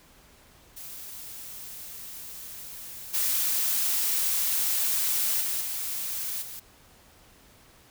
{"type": "noise with level steps", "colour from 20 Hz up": "blue", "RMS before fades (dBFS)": [-41, -26, -29, -32, -40], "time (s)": [0.76, 6.6], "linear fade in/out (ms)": 10, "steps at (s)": [3.13, 5.4, 5.6, 6.41], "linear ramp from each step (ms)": 20, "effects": ["pink hiss -56 dBFS RMS until 7.9 s"]}